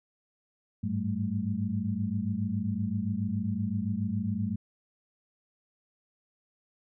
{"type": "tone cluster", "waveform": "sine", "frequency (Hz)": [99.6, 107.1, 191.7, 218], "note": ["G2", "A2", "G3", "A3"], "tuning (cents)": [28, -46, -38, -16], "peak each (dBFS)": [-34, -35, -33, -32], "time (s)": [0.83, 4.56], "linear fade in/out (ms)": 10, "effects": []}